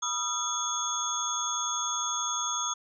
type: tone cluster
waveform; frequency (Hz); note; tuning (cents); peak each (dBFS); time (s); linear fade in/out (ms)
sine; 973 / 1243 / 1354 / 3425 / 6490; B5 / D#6 / E6 / A7 / G#8; -26 / -2 / +46 / -47 / -41; -37 / -35 / -38 / -35 / -31; 0.02-2.74; 10
effects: none